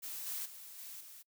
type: noise with level steps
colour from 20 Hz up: blue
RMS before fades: -43 / -40 / -51 / -48 / -53 dBFS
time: 0.02-1.23 s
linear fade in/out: 20 ms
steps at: 0.26 / 0.45 / 0.78 / 1 s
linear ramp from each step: 10 ms
effects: noise-tail reverb RT60 0.1 s tail -26 dB re dry